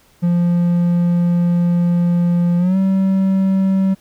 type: tone with pitch glide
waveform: triangle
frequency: 173.8 to 191.73 Hz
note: F3 to G3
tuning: -8 to -38 cents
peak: -10 dBFS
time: 0.22-3.95 s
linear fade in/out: 20 ms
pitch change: +170 cents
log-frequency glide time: 2.58-2.77 s
effects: pink hiss -53 dBFS RMS until 4 s